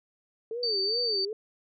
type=tone with vibrato; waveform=sine; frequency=433.7 Hz; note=A4; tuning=25 cents flat; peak=-31 dBFS; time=0.51-1.33 s; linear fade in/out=2 ms; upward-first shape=sine; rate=2.5 Hz; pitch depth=210 cents each way
type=tone; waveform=sine; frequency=4589 Hz; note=D8; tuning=41 cents flat; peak=-26 dBFS; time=0.63-1.25 s; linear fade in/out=2 ms
effects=none